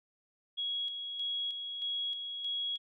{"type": "tone with tremolo", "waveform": "sine", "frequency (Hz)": 3322, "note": "G#7", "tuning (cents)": 0, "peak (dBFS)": -32, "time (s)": [0.57, 2.78], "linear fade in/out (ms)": 20, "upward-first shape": "square", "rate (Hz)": 1.6, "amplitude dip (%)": 45, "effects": []}